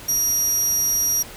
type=tone; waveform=30% pulse; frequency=5700 Hz; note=F8; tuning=34 cents sharp; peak=-14 dBFS; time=0.08-1.23 s; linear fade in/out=10 ms; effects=pink hiss -39 dBFS RMS until 1.36 s